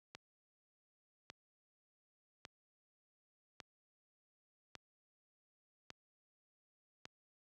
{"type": "click train", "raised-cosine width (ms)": 0.2, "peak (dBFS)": -30, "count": 7, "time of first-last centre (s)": [0.15, 7.054], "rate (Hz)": 0.869, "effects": ["high-pass 80 Hz 12 dB/octave"]}